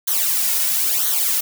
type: noise with flanger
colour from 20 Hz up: blue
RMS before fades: -19 dBFS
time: 0.07-1.41 s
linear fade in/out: 10 ms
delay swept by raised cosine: 0.39 to 2.59 ms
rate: 1 Hz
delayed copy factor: -0.8
effects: none